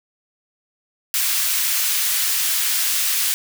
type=high-pass noise; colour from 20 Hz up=white; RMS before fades=-20 dBFS; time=1.14-3.34 s; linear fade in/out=0 ms; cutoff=1700 Hz; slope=12 dB/octave; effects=none